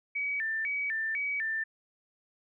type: tone with vibrato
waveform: sine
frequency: 2011 Hz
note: B6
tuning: 31 cents sharp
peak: -29 dBFS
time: 0.15-1.64 s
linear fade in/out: 10 ms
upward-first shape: square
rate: 2 Hz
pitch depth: 210 cents each way
effects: none